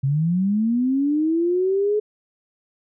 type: linear sweep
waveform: sine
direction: up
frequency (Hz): 130.81 to 427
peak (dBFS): -17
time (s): 0.03-2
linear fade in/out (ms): 10
effects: none